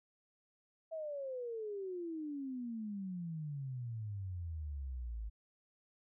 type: exponential sweep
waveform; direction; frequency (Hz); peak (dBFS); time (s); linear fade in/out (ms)
sine; down; 657 to 51.91; -39; 0.91-5.3; 20
effects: none